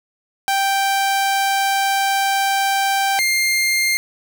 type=tone pair in turn; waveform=sawtooth; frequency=784 / 2111 Hz; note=G5 / C7; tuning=0 / +15 cents; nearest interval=octave + perfect fourth; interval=1715 cents; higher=second; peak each=-12 dBFS; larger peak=neither; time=0.48-3.19 / 3.19-3.97 s; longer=first; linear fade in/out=0 ms; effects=none